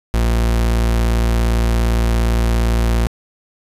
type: tone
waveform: 40% pulse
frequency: 57.4 Hz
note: A#1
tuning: 26 cents flat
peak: -12 dBFS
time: 0.14-3.07 s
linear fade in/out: 0 ms
effects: resampled to 32000 Hz + 7-bit